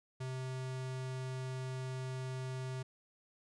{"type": "tone", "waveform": "square", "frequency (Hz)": 129.8, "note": "C3", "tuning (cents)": -13, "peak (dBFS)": -39, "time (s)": [0.2, 2.83], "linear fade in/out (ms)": 10, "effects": ["resampled to 22050 Hz"]}